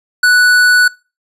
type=tone with tanh clipping; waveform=sine; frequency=1480 Hz; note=F#6; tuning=in tune; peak=-8 dBFS; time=0.23-0.88 s; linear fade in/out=5 ms; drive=16 dB; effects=noise-tail reverb RT60 0.3 s tail -23 dB re dry + resampled to 32000 Hz